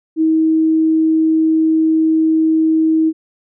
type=tone; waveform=sine; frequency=318.7 Hz; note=D#4; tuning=42 cents sharp; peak=-10 dBFS; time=0.16-3.13 s; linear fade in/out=50 ms; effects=none